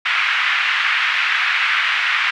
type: band-pass noise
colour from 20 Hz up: white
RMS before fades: -18 dBFS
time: 0.05-2.31 s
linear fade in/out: 10 ms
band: 1300 to 2600 Hz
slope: 24 dB/octave
effects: none